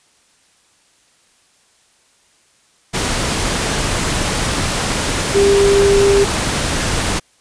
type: tone in noise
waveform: sine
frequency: 399 Hz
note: G4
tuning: 31 cents sharp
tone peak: -9 dBFS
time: 5.34-6.25 s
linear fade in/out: 20 ms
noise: pink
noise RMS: -18 dBFS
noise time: 2.93-7.2 s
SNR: +6 dB
effects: white hiss -55 dBFS RMS until 7.4 s + resampled to 22050 Hz